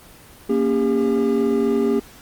triangle chord, G diminished, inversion first, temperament equal with one note detuned, 233.1 / 277.2 / 402.3 Hz, Bb3 / Db4 / G4, 0 / 0 / +45 cents, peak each -19 / -21 / -17 dBFS, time 0.49-2 s, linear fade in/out 10 ms, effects pink hiss -45 dBFS RMS until 2.21 s + Opus 24 kbps

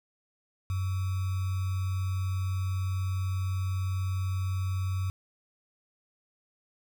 sine tone with sample-and-hold, 94 Hz, F#2, 28 cents sharp, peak -27 dBFS, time 0.7-5.1 s, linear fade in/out 0 ms, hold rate 1225 Hz, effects none

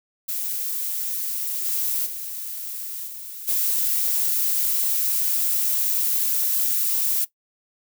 violet noise with level steps, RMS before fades -27 / -24 / -32 / -36 / -22 dBFS, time 0.28-7.25 s, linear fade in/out 10 ms, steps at 1.64 / 2.05 / 3.06 / 3.47 s, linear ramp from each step 20 ms, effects noise-tail reverb RT60 0.1 s tail -17 dB re dry

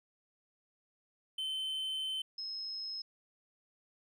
triangle / sine tone pair in turn, 3074 / 5162 Hz, G7 / E8, -35 / -37 cents, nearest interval major sixth, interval 898 cents, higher second, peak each -33 / -38 dBFS, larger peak first, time 1.38-2.22 / 2.38-3.02 s, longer first, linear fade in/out 5 ms, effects none

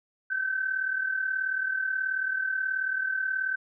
sine tone pair together, 1532 / 1570.5 Hz, G6 / G6, -40 / +3 cents, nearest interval unison, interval 43 cents, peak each -27 / -33 dBFS, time 0.3-3.56 s, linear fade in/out 10 ms, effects none

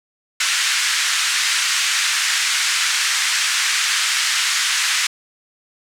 pink band-pass noise, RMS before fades -19 dBFS, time 0.4-5.07 s, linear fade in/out 5 ms, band 1500 to 8500 Hz, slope 24 dB/octave, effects none

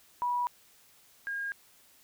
sine tone pair in turn, 975 / 1621.9 Hz, B5 / G#6, -23 / -41 cents, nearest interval major sixth, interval 882 cents, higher second, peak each -27 / -32 dBFS, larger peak first, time 0.22-0.47 / 1.27-1.52 s, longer neither, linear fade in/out 0 ms, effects white hiss -61 dBFS RMS until 2.03 s

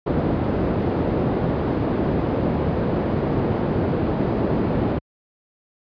white low-pass noise, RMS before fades -21 dBFS, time 0.06-4.99 s, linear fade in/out 10 ms, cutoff 390 Hz, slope 12 dB/octave, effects high-pass 60 Hz 12 dB/octave + resampled to 11025 Hz

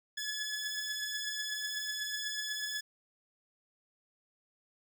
15% pulse beating tone pair, 1702 / 1710.1 Hz, G#6 / A6, +42 / -50 cents, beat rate 8.1 Hz, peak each -35 / -30 dBFS, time 0.17-2.81 s, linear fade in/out 10 ms, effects none

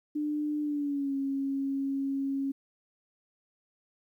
sine tone with pitch glide, 298.6 to 273.8 Hz, D4 to C#4, +29 to -21 cents, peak -28 dBFS, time 0.15-2.52 s, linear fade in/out 10 ms, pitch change -150 cents, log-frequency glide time 0.61-1.15 s, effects 11-bit

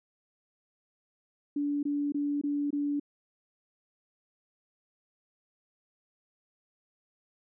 sine tone bursts, 288.7 Hz, D4, 30 cents flat, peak -27 dBFS, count 5, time 1.56-2.998 s, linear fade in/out 5 ms, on 270 ms, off 22 ms, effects none

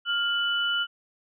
sine tone pair together, 1403.9 / 2977 Hz, F6 / F#7, +9 / +10 cents, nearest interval octave + minor second, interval 1301 cents, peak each -26 dBFS, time 0.05-0.87 s, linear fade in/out 50 ms, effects none

